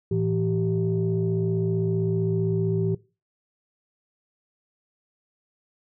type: tone cluster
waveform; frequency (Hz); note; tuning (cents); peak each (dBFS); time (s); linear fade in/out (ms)
sine; 110.8 / 166.3 / 387.5; A2 / E3 / G4; +13 / +16 / -20; -25; 0.11-2.95; 5
effects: noise-tail reverb RT60 0.3 s tail -20 dB re dry + tanh soft clip ceiling -14 dBFS